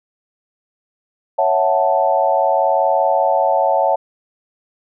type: chord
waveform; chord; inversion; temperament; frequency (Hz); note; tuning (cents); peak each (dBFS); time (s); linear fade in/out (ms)
sine; F# minor seventh; second; equal; 554.4 / 659.3 / 740 / 880; C#5 / E5 / F#5 / A5; 0 / 0 / 0 / 0; -18; 1.38-3.96; 10
effects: none